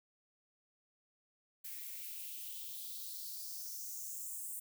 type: noise with high-pass filter sweep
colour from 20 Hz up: violet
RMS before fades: -45 dBFS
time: 1.64-4.6 s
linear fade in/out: 10 ms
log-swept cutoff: 1900 to 8800 Hz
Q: 3.5
effects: none